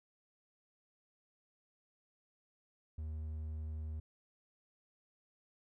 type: tone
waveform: triangle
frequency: 77.78 Hz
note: D#2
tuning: in tune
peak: -37 dBFS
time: 2.98-4 s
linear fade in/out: 5 ms
effects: none